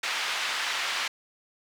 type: band-pass noise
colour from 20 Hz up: pink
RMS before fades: -30 dBFS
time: 0.03-1.08 s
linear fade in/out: 5 ms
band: 1400 to 4200 Hz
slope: 12 dB/octave
effects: none